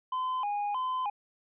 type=tone with vibrato; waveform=triangle; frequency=917 Hz; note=A#5; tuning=29 cents flat; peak=-27 dBFS; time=0.12-1.1 s; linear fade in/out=5 ms; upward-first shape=square; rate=1.6 Hz; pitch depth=190 cents each way; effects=resampled to 8000 Hz